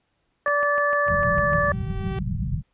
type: harmonic tone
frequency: 580 Hz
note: D5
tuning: 22 cents flat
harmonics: 1 / 2 / 3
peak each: -23 / -23 / -23 dBFS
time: 0.46-1.72 s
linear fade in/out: 2 ms
type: click train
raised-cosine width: 0.5 ms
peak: -21 dBFS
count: 8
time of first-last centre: 0.48-1.533 s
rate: 6.65 Hz
type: tone with exponential growth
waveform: sawtooth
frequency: 385.6 Hz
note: G4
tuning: 28 cents flat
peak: -26 dBFS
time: 0.99-2.19 s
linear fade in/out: 2 ms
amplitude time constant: 260 ms
type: low-pass noise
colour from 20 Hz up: white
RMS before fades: -27 dBFS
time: 1.06-2.63 s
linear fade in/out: 50 ms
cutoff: 200 Hz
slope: 96 dB/octave
effects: pink hiss -71 dBFS RMS until 2.73 s + resampled to 8000 Hz